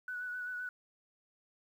sine tone with vibrato, 1480 Hz, F#6, in tune, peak -37 dBFS, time 0.08-0.69 s, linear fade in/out 2 ms, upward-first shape sine, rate 7.7 Hz, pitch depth 24 cents each way, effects 11-bit

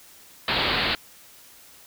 white low-pass noise, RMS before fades -24 dBFS, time 0.48-0.95 s, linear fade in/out 2 ms, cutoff 4500 Hz, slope 96 dB/octave, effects white hiss -50 dBFS RMS until 1.86 s

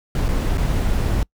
brown noise with dropouts, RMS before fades -19 dBFS, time 0.15-1.23 s, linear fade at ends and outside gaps 2 ms, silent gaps 0.283-0.287 / 0.574-0.579 s, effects noise-tail reverb RT60 0.1 s tail -26 dB re dry

